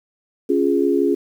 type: chord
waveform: sine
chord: Db major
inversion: none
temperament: equal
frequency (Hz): 277.2 / 349.2 / 415.3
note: Db4 / F4 / Ab4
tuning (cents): 0 / 0 / 0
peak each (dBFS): -19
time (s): 0.49-1.15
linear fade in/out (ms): 10
effects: 8-bit